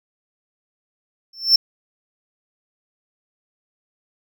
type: tone with exponential growth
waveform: triangle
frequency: 5370 Hz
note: E8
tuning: 31 cents sharp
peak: -5 dBFS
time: 1.33-1.56 s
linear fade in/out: 5 ms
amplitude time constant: 49 ms
effects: none